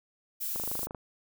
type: noise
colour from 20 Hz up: violet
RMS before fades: -34 dBFS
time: 0.4-0.87 s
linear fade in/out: 20 ms
type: click train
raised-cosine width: 1 ms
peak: -25 dBFS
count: 11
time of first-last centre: 0.56-0.948 s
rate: 25.8 Hz
effects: none